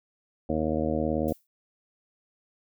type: harmonic tone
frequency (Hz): 78.2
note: D#2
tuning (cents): +9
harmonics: 1 / 2 / 3 / 4 / 5 / 6 / 7 / 8 / 9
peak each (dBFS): -34 / -35 / -30 / -31 / -40 / -33 / -31 / -38 / -37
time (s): 0.49-1.33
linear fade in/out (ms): 5
type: noise with exponential decay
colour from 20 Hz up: violet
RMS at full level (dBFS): -40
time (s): 1.28-1.47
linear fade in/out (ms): 2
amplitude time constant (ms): 41
effects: none

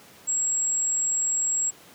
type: tone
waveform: sine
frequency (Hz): 7630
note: A#8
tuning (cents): +39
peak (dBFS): -22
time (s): 0.27-1.71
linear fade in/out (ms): 20
effects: pink hiss -50 dBFS RMS until 1.94 s + high-pass 150 Hz 12 dB/octave

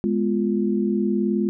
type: chord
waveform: sine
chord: F diminished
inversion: first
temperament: equal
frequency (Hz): 207.7 / 246.9 / 349.2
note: Ab3 / Cb4 / F4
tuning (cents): 0 / 0 / 0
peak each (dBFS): -21 / -26 / -24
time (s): 0.04-1.49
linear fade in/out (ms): 0
effects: none

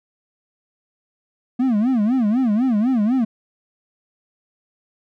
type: tone with vibrato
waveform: triangle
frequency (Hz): 233.1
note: A#3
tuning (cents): 0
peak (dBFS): -13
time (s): 1.59-3.25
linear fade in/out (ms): 10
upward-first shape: sine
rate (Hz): 4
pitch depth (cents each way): 230
effects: none

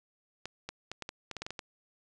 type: clicks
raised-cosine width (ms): 0.2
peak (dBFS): -21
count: 11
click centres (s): 0.456 / 0.69 / 0.916 / 1.023 / 1.091 / 1.313 / 1.367 / 1.42 / 1.465 / 1.506 / 1.592
effects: resampled to 22050 Hz

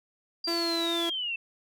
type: linear sweep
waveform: sine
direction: down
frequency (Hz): 4789 to 2637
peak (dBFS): -29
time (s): 0.44-1.36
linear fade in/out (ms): 5
type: tone with vibrato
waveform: sawtooth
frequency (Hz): 336.4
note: E4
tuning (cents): +35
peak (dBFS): -25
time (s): 0.47-1.1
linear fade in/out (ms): 10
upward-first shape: sine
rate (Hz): 2.4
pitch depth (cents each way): 11
effects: none

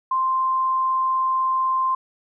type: tone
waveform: sine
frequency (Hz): 1046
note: C6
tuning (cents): -1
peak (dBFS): -18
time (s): 0.11-1.95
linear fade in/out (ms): 5
effects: none

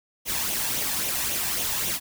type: noise with flanger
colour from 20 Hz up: white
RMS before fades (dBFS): -27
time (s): 0.25-2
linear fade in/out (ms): 50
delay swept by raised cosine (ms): 0.31 to 1.19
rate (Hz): 3.7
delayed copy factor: +0.5
effects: none

